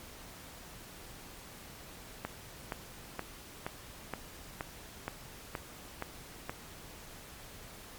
click train, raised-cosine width 0.5 ms, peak -20 dBFS, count 10, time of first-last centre 2.25-6.495 s, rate 2.12 Hz, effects pink hiss -50 dBFS RMS until 7.98 s + MP3 96 kbps

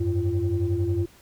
sine tone cluster, 89.4 / 100.4 / 343.1 Hz, F2 / G2 / F4, +41 / +42 / -31 cents, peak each -25 dBFS, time 0-1.06 s, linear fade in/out 10 ms, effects tanh soft clip ceiling -15 dBFS + pink hiss -54 dBFS RMS until 1.21 s

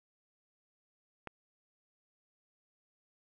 click, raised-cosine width 0.5 ms, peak -26 dBFS, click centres 1.273 s, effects none

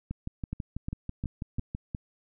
two click trains, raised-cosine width 5 ms, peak -20 / -21 dBFS, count 5 / 11, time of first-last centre 0.53-1.948 / 0.11-1.749 s, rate 2.82 / 6.1 Hz, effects none

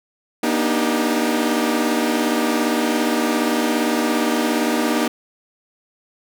sawtooth chord, Eb major seventh, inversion second, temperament equal with one note detuned, 239.2 / 293.7 / 311.1 / 392 Hz, Bb3 / D4 / Eb4 / G4, +45 / 0 / 0 / 0 cents, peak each -17 / -21 / -18 / -22 dBFS, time 0.43-5.08 s, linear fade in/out 5 ms, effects none

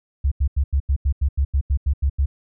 sine tone bursts, 69.3 Hz, C#2, in tune, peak -15 dBFS, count 13, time 0.24-2.26 s, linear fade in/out 10 ms, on 76 ms, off 86 ms, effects none

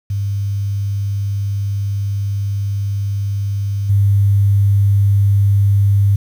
sine tone with level steps, 100 Hz, G2, 35 cents sharp, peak -16 / -9 dBFS, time 0.1-6.16 s, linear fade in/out 5 ms, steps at 3.89 s, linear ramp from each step 10 ms, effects 7-bit

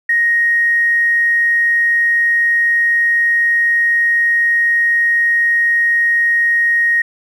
triangle tone with tanh clipping, 1872 Hz, A#6, 7 cents sharp, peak -10 dBFS, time 0.09-7.02 s, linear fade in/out 5 ms, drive 2 dB, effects none

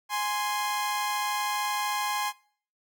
sawtooth tone pair together, 830.6 / 1046.5 Hz, G#5 / C6, 0 / 0 cents, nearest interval major third, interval 400 cents, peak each -26 dBFS, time 0.09-2.33 s, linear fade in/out 50 ms, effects noise-tail reverb RT60 0.5 s tail -22 dB re dry

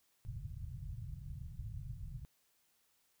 white low-pass noise, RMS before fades -45 dBFS, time 0.25-2.25 s, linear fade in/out 0 ms, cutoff 140 Hz, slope 48 dB/octave, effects white hiss -75 dBFS RMS until 3.2 s

